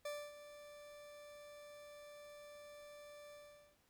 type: tone with ADSR envelope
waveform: 40% pulse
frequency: 587.3 Hz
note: D5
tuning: in tune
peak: -40 dBFS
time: 0.05-3.78 s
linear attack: 5 ms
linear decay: 260 ms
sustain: -13 dB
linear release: 450 ms
effects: pink hiss -75 dBFS RMS until 3.89 s